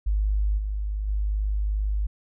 sine tone with level steps, 51.3 Hz, G#1, 21 cents flat, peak -20 / -25 / -22 dBFS, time 0.06-2.07 s, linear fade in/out 10 ms, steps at 0.57 / 1.07 s, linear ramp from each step 20 ms, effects none

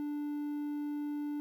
triangle tone, 293.7 Hz, D4, in tune, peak -32 dBFS, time 0-1.4 s, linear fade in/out 0 ms, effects 11-bit

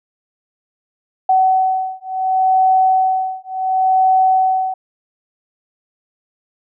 sine beating tone pair, 754 / 754.7 Hz, F#5 / F#5, +32 / +34 cents, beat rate 0.7 Hz, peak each -15 / -15 dBFS, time 1.29-4.74 s, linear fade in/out 5 ms, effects none

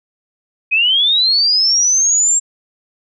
sine linear sweep, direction up, 2475 to 7520 Hz, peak -10 dBFS, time 0.71-2.4 s, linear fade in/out 20 ms, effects none

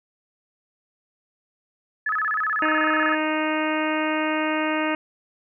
sine tone with vibrato, 1480 Hz, F#6, in tune, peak -21 dBFS, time 2.06-3.15 s, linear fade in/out 5 ms, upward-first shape square, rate 16 Hz, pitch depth 260 cents each way
harmonic tone, 310 Hz, D#4, 6 cents flat, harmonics 1 / 2 / 3 / 4 / 5 / 6 / 7 / 8 / 9, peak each -25 / -28 / -30 / -31 / -32 / -33 / -33 / -34 / -35 dBFS, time 2.62-4.95 s, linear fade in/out 2 ms
effects none

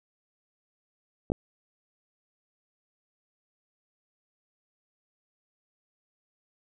clicks, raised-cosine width 2 ms, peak -18 / -12 dBFS, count 2, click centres 1.301 / 1.319 s, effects none

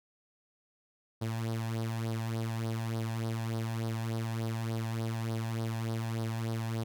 sawtooth tone with flanger, 113.2 Hz, A2, 50 cents sharp, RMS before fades -34 dBFS, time 1.21-6.84 s, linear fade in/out 10 ms, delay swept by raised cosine 0.2 to 1.2 ms, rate 3.4 Hz, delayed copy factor +0.65, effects none

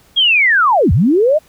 sine linear two-way sweep, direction down then up, 3322 to 69.3 to 645 Hz, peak -8 dBFS, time 0.16-1.39 s, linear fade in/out 20 ms, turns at 0.92 s, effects pink hiss -50 dBFS RMS until 1.48 s

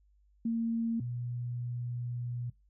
sine tone pair in turn, 229.1 / 121.36 Hz, A#3 / B2, -30 / -30 cents, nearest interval major seventh, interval 1100 cents, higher first, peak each -28 / -34 dBFS, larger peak first, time 0.45-1 / 1-2.5 s, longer second, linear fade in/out 5 ms, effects noise-tail reverb RT60 0.2 s tail -20 dB re dry + added 50 Hz sine -63 dBFS peak until 2.69 s

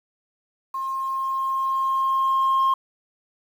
sine tone with level ramp, 1067 Hz, C6, 34 cents sharp, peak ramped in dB -25 to -14 dBFS, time 0.74-2.74 s, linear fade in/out 5 ms, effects tanh soft clip ceiling -15 dBFS + 8-bit

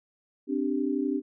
sine chord, C suspended second, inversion none, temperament equal, 261.6 / 293.7 / 392 Hz, C4 / D4 / G4, 0 / 0 / 0 cents, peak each -29 / -28 / -32 dBFS, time 0.47-1.22 s, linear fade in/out 50 ms, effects none

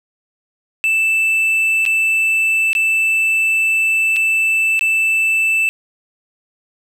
triangle tone with dropouts, 2645 Hz, E7, 5 cents sharp, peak -11 dBFS, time 0.84-5.69 s, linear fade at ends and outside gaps 0 ms, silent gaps 1.853-1.862 / 2.731-2.751 / 4.162-4.166 / 4.793-4.81 s, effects none

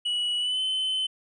triangle tone with pitch glide, 2933 to 3052 Hz, F#7 to G7, -16 to -47 cents, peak -23 dBFS, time 0.05-1.07 s, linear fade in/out 10 ms, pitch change +69 cents, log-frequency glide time 0.39-0.6 s, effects resampled to 24000 Hz

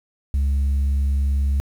sine tone, 69.3 Hz, C#2, in tune, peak -14 dBFS, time 0.34-1.6 s, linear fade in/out 0 ms, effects tanh soft clip ceiling -16 dBFS + 8-bit

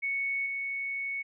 sine tone with level steps, 2217 Hz, C#7, in tune, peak -28 / -31 dBFS, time 0.02-1.23 s, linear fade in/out 20 ms, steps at 0.46 s, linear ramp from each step 2 ms, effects none

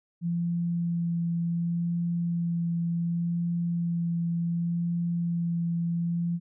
sine tone with vibrato, 170.4 Hz, F3, 42 cents flat, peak -25 dBFS, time 0.21-6.4 s, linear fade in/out 50 ms, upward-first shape sine, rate 0.68 Hz, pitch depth 11 cents each way, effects none

